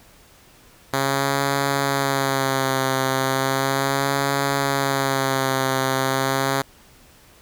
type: tone with vibrato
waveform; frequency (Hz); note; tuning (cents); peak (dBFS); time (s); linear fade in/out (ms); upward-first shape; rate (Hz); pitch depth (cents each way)
5% pulse; 135.9; C#3; -34; -8; 0.93-6.62; 5; sine; 0.36; 41
effects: pink hiss -51 dBFS RMS until 7.41 s